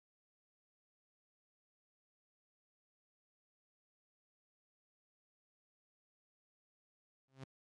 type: tone with exponential growth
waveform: sawtooth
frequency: 133.3 Hz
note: C3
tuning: 33 cents sharp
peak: -40 dBFS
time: 7.28-7.44 s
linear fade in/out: 2 ms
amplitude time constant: 33 ms
effects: low-pass 7000 Hz 12 dB/octave + AAC 32 kbps